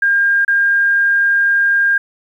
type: tone with dropouts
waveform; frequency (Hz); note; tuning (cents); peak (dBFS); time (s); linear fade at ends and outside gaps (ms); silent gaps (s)
sine; 1608; G6; +44; -10; 0.02-1.98; 5; 0.449-0.479
effects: 8-bit